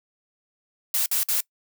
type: noise bursts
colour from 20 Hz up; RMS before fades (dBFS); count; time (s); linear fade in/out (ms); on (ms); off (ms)
blue; -23; 3; 0.94-1.406; 2; 120; 53
effects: noise-tail reverb RT60 0.1 s tail -23 dB re dry